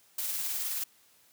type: noise with tremolo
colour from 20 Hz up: blue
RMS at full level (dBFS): -32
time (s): 0.18-0.84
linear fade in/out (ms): 5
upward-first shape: sine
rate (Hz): 19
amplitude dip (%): 30
effects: white hiss -63 dBFS RMS until 1.32 s + high-pass 80 Hz 12 dB/octave